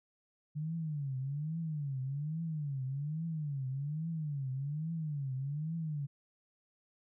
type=tone with vibrato; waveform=sine; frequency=147 Hz; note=D3; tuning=2 cents sharp; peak=-34 dBFS; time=0.55-6.07 s; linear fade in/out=20 ms; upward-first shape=triangle; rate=1.2 Hz; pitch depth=230 cents each way; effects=none